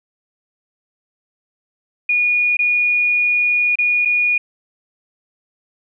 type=tone with dropouts; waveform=sine; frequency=2447 Hz; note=D#7; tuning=29 cents flat; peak=-13 dBFS; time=2.09-4.38 s; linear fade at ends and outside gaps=5 ms; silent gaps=2.57-2.59 / 3.756-3.786 / 4.051-4.055 s; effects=none